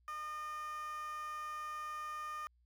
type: tone with high-pass filter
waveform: 15% pulse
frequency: 609 Hz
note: D#5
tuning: 37 cents flat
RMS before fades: -43 dBFS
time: 0.08-2.47 s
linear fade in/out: 0 ms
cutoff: 1200 Hz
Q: 5.3
effects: added 60 Hz sine -68 dBFS peak until 2.65 s